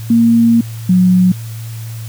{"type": "tone pair in turn", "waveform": "sine", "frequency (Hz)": [231.5, 182.95], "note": ["A#3", "F#3"], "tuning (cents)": [-12, -19], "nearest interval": "major third", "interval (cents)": 407, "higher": "first", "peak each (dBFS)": -6, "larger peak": "neither", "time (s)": [[0.1, 0.61], [0.89, 1.32]], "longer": "first", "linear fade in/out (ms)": 5, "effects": ["added 113 Hz sine -23 dBFS peak until 2.08 s", "white hiss -37 dBFS RMS until 2.08 s"]}